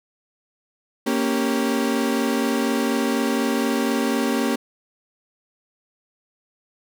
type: chord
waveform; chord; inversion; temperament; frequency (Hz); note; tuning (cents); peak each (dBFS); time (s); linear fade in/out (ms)
35% pulse; G diminished; first; equal; 233.1 / 277.2 / 392; Bb3 / Db4 / G4; 0 / 0 / 0; -21 / -22 / -25; 1.06-4.56; 10
effects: none